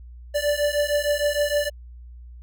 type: beating tone pair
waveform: square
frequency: 582 / 588.5 Hz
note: D5 / D5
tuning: -16 / +3 cents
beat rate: 6.5 Hz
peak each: -24 dBFS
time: 0.34-1.7 s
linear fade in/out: 20 ms
effects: added 60 Hz sine -39 dBFS peak until 2.42 s